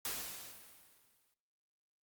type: noise with exponential decay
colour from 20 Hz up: white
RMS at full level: -38 dBFS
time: 0.05-1.34 s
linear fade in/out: 1 ms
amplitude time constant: 280 ms
effects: noise-tail reverb RT60 0.9 s tail -21 dB re dry + Opus 48 kbps